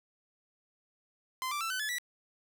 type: tone with pitch steps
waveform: sawtooth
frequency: 1034 / 1174.1 / 1333.2 / 1513.9 / 1719 / 1951.9 Hz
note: C6 / D6 / E6 / F#6 / A6 / B6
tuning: -21 / -1 / +19 / +39 / -41 / -21 cents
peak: -29 dBFS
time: 1.42-1.984 s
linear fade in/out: 0 ms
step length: 94 ms
effects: none